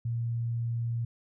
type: tone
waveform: sine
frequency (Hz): 117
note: A#2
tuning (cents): +7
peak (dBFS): -28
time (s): 0.05-1.05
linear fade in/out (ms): 5
effects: none